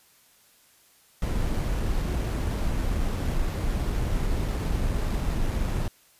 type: noise with sample-and-hold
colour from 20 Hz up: brown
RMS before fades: -26 dBFS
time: 1.22-5.88 s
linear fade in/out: 2 ms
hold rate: 8820 Hz
effects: white hiss -59 dBFS RMS until 6.19 s + resampled to 32000 Hz